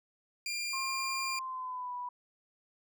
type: tone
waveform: 20% pulse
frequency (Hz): 2394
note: D7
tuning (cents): +33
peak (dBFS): -29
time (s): 0.46-1.39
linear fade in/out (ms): 2
type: tone with pitch glide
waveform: sine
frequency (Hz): 1067 to 984.1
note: C6 to B5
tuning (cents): +34 to -6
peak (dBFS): -36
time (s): 0.73-2.09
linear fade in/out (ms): 5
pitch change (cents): -140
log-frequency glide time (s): 1.25-1.94
effects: none

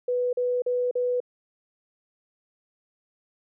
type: tone bursts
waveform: sine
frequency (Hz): 493.9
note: B4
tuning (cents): 0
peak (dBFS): -22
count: 4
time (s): 0.08-1.203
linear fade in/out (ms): 5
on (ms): 250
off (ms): 41
effects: none

